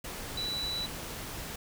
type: tone in noise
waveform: sine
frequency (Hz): 3951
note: B7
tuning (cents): 0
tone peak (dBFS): -32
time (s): 0.37-0.86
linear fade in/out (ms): 5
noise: pink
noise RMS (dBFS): -40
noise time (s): 0.04-1.56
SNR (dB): +5
effects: none